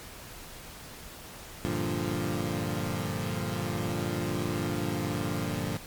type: chord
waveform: 20% pulse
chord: G minor seventh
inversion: none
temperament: equal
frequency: 98 / 116.54 / 146.83 / 174.61 Hz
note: G2 / Bb2 / D3 / F3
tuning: 0 / 0 / 0 / 0 cents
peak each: -30 dBFS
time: 1.65-5.77 s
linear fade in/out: 0 ms
effects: pink hiss -45 dBFS RMS until 5.86 s + MP3 96 kbps